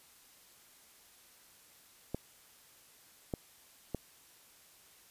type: clicks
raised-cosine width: 2 ms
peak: -21 dBFS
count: 3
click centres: 2.146 / 3.338 / 3.947 s
effects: white hiss -61 dBFS RMS until 5.1 s + resampled to 32000 Hz

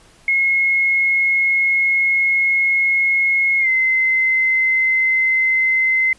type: tone with pitch glide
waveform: sine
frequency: 2166 to 2062 Hz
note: C#7 to C7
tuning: -41 to -26 cents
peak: -13 dBFS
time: 0.28-6.13 s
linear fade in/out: 2 ms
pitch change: -85 cents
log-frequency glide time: 3.6-3.68 s
effects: pink hiss -50 dBFS RMS until 6.18 s + resampled to 24000 Hz

